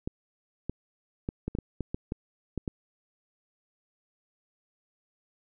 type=clicks; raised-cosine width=3 ms; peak=-18 dBFS; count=11; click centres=0.075 / 0.696 / 1.289 / 1.48 / 1.551 / 1.587 / 1.807 / 1.945 / 2.121 / 2.577 / 2.678 s; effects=none